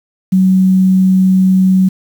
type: tone with quantisation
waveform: sine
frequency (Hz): 187.8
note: F#3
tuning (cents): +26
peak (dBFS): -6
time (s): 0.32-1.89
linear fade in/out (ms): 10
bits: 6
effects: none